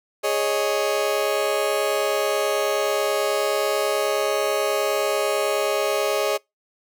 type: chord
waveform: 35% pulse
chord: Ab suspended fourth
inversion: none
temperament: just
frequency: 415.3 / 553.7 / 623 Hz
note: Ab4 / Db5 / Eb5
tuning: 0 / -2 / +2 cents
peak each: -23 dBFS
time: 0.23-6.38 s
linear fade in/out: 20 ms
effects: noise-tail reverb RT60 0.2 s tail -26 dB re dry